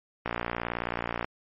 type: click train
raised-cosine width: 0.5 ms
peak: -14 dBFS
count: 59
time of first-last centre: 0.26-1.245 s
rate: 58.9 Hz
effects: MP3 32 kbps